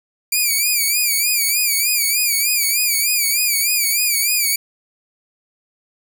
5% pulse tone with vibrato, 2349 Hz, D7, in tune, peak -6 dBFS, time 0.32-4.56 s, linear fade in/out 5 ms, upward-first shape sine, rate 3.3 Hz, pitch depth 97 cents each way, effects none

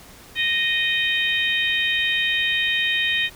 harmonic tone, 620 Hz, D#5, 6 cents flat, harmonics 3 / 4 / 5 / 6, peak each -23 / -24 / -25 / -26 dBFS, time 0.35-3.3 s, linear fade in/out 50 ms, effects pink hiss -45 dBFS RMS until 3.35 s

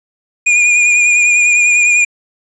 square tone with vibrato, 2431 Hz, D#7, 41 cents flat, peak -8 dBFS, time 0.46-2.05 s, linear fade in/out 10 ms, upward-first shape sine, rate 10 Hz, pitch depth 28 cents each way, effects resampled to 22050 Hz + 8-bit

